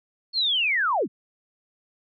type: linear sweep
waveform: sine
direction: down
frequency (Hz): 4395 to 132.9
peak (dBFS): -20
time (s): 0.33-1.08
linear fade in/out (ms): 50
effects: none